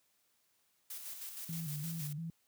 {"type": "noise with tremolo", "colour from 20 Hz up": "blue", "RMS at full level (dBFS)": -44, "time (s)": [0.9, 2.13], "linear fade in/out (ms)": 5, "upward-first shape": "square", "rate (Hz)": 6.4, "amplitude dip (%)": 40}
{"type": "tone with vibrato", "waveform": "sine", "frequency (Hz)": 156.3, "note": "D#3", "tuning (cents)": 8, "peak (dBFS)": -38, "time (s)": [1.49, 2.3], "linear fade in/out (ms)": 2, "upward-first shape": "square", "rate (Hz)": 2.9, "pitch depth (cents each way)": 96}
{"effects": ["white hiss -75 dBFS RMS until 2.47 s", "high-pass 60 Hz 12 dB/octave"]}